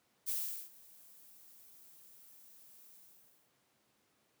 violet noise with ADSR envelope, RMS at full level -35 dBFS, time 0.26-3.53 s, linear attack 30 ms, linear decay 400 ms, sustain -24 dB, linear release 580 ms, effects pink hiss -74 dBFS RMS until 4.4 s + high-pass 150 Hz 12 dB/octave

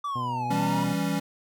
triangle linear two-way sweep, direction down then up, 1174.7 to 830.6 to 970 Hz, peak -26 dBFS, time 0.04-0.84 s, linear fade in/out 5 ms, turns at 0.46 s
harmonic tone, 123.47 Hz, B2, in tune, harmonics 1 / 2 / 3 / 4 / 5 / 6 / 7, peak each -33 / -37 / -47 / -47 / -48 / -47 / -48 dBFS, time 0.15-0.94 s, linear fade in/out 10 ms
square chord, C# diminished, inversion first, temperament equal, 164.81 / 196 / 277.2 Hz, E3 / G3 / C#4, 0 / 0 / 0 cents, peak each -30 dBFS, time 0.5-1.2 s, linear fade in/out 10 ms
effects none

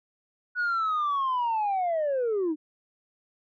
sine linear sweep, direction down, 1478 to 293.7 Hz, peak -22 dBFS, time 0.55-2.56 s, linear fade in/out 50 ms, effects tanh soft clip ceiling -22 dBFS

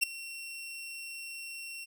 sawtooth tone with ADSR envelope, 2725 Hz, F7, 43 cents flat, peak -18 dBFS, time 0.01-1.86 s, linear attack 22 ms, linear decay 8 ms, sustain -19 dB, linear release 29 ms, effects none

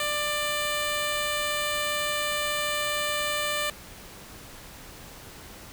5% pulse tone with notch filter, 593 Hz, D5, 17 cents sharp, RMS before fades -28 dBFS, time 0-3.7 s, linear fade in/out 2 ms, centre 5500 Hz, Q 1, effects pink hiss -45 dBFS RMS until 5.72 s

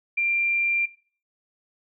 sine tone, 2376 Hz, D7, 20 cents sharp, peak -20 dBFS, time 0.17-0.86 s, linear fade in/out 10 ms, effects noise-tail reverb RT60 0.4 s tail -17 dB re dry

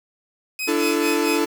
sawtooth tone with tremolo, 2524 Hz, D#7, 24 cents sharp, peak -20 dBFS, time 0.59-1.39 s, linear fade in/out 2 ms, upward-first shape sine, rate 4.5 Hz, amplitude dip 95%
45% pulse chord, D suspended second, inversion none, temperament equal with one note detuned, 293.7 / 336.7 / 440 Hz, D4 / E4 / A4, 0 / +37 / 0 cents, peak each -23 dBFS, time 0.67-1.46 s, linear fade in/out 20 ms
effects 7-bit

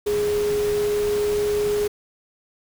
sine tone in noise, 415.3 Hz, G#4, in tune, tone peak -19 dBFS, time 0.06-1.88 s, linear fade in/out 10 ms, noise pink, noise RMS -33 dBFS, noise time 0.06-1.88 s, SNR +11 dB, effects none

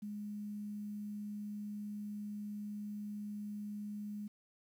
sine tone with quantisation, 207.7 Hz, G#3, in tune, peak -40 dBFS, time 0.02-4.28 s, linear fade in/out 10 ms, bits 11, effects none

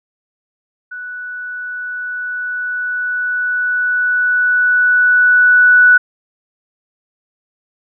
sine tone with level ramp, 1480 Hz, F#6, in tune, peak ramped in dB -25 to -4 dBFS, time 0.91-5.98 s, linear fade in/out 10 ms, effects none

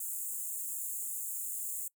pink high-pass noise, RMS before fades -38 dBFS, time 0-1.88 s, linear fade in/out 5 ms, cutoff 7000 Hz, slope 96 dB/octave, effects noise-tail reverb RT60 0.1 s tail -23 dB re dry

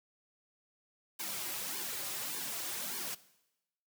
white noise with flanger, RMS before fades -39 dBFS, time 1.19-3.15 s, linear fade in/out 10 ms, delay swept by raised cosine 1.5 to 4.6 ms, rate 1.7 Hz, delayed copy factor -0.9, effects noise-tail reverb RT60 0.9 s tail -18 dB re dry + high-pass 150 Hz 12 dB/octave

